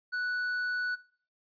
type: tone with tanh clipping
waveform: triangle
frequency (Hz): 1480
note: F#6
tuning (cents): 0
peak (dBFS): -31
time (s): 0.12-0.96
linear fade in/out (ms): 20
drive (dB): 11
effects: noise-tail reverb RT60 0.5 s tail -20 dB re dry + resampled to 11025 Hz